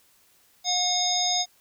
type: harmonic tone with a mistuned harmonic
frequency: 721 Hz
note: F#5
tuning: 45 cents flat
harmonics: 1 / 3 / 5 / 7 / 9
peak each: -28 / -38 / -27 / -27 / -28 dBFS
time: 0.64-1.46 s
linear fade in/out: 50 ms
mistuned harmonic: 5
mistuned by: +33 cents
effects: white hiss -61 dBFS RMS until 1.6 s